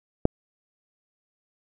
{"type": "click", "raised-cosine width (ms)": 2, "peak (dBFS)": -4, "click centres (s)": 0.254, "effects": []}